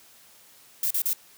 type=noise bursts; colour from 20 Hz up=violet; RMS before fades=-25 dBFS; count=3; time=0.83-1.132 s; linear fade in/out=2 ms; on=76 ms; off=37 ms; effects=white hiss -54 dBFS RMS until 1.37 s + high-pass 80 Hz 12 dB/octave